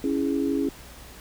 sine chord, C# minor, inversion none, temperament equal, 277.2 / 329.6 / 415.3 Hz, C#4 / E4 / G#4, 0 / 0 / 0 cents, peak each -24 / -28 / -29 dBFS, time 0.04-0.69 s, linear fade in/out 2 ms, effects added 60 Hz sine -48 dBFS peak until 1.2 s + pink hiss -46 dBFS RMS until 1.2 s

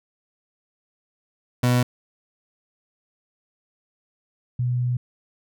30% pulse / sine tone pair in turn, 123.47 / 123.47 Hz, B2 / B2, 0 / 0 cents, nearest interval unison, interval 0 cents, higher neither, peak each -14 / -20 dBFS, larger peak first, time 1.63-1.83 / 4.59-4.97 s, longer second, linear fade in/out 5 ms, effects none

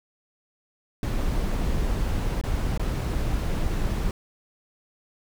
brown noise with dropouts, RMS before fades -25 dBFS, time 1.03-4.11 s, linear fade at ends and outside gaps 1 ms, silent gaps 2.413-2.437 / 2.776-2.795 s, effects none

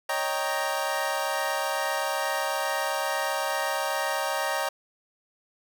25% pulse chord, Eb dominant seventh, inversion third, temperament equal, 554.4 / 622.3 / 784 / 932.3 Hz, Db5 / Eb5 / G5 / Bb5, 0 / 0 / 0 / 0 cents, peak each -28 dBFS, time 0.09-4.69 s, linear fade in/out 5 ms, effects none

